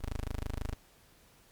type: tone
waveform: 15% pulse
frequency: 26.12 Hz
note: G#0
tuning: 11 cents sharp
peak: -28 dBFS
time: 0-0.75 s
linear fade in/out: 20 ms
effects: pink hiss -62 dBFS RMS until 1.51 s + MP3 96 kbps